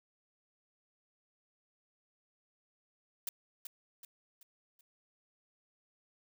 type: noise with echo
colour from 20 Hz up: blue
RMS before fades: -37 dBFS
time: 3.27-3.29 s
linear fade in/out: 2 ms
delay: 380 ms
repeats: 4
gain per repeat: -7 dB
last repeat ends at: 4.81 s
effects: none